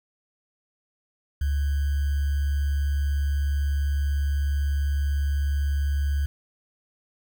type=tone with sample-and-hold; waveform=sine; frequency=71 Hz; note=C#2; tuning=42 cents sharp; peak=-21 dBFS; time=1.41-6.26 s; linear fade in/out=5 ms; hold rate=1575 Hz; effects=none